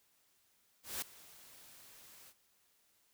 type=noise with ADSR envelope; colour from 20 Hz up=white; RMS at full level=-38 dBFS; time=0.83-2.34 s; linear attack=190 ms; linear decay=4 ms; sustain=-20 dB; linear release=54 ms; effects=white hiss -73 dBFS RMS until 3.13 s